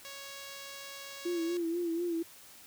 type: tone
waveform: 5% pulse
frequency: 554.4 Hz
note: C#5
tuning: in tune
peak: -32 dBFS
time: 0.05-1.57 s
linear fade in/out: 0 ms
type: tone with vibrato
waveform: sine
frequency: 340 Hz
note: F4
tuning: 46 cents flat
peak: -30 dBFS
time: 1.25-2.23 s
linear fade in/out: 10 ms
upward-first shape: sine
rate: 4.1 Hz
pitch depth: 60 cents each way
effects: white hiss -54 dBFS RMS until 2.66 s